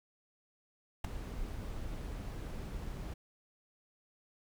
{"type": "noise with ADSR envelope", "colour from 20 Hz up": "brown", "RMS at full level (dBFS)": -26, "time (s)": [1.04, 3.14], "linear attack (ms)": 6, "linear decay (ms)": 9, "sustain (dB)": -15, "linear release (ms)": 7, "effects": []}